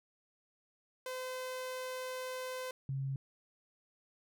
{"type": "tone pair in turn", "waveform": ["sawtooth", "sine"], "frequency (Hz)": [512, 135.61], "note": ["C5", "C#3"], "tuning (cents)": [-38, -38], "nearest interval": "octave + major seventh", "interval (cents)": 2300, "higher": "first", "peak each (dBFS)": [-35, -34], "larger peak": "second", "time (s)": [[1.06, 2.71], [2.89, 3.16]], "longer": "first", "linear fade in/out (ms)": 2, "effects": []}